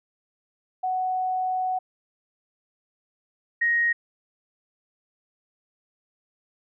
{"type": "tone pair in turn", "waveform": "sine", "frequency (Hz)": [743, 1875.7], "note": ["F#5", "A#6"], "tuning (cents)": [7, 10], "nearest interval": "octave + major third", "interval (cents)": 1603, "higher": "second", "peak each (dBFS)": [-23, -19], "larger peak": "second", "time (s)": [[0.83, 1.79], [3.61, 3.93]], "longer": "first", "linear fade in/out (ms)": 10, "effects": []}